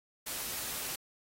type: noise with amplitude modulation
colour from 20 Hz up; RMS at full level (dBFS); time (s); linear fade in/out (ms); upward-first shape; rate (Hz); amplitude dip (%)
white; -36; 0.26-0.96; 10; sine; 278; 45
effects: AAC 48 kbps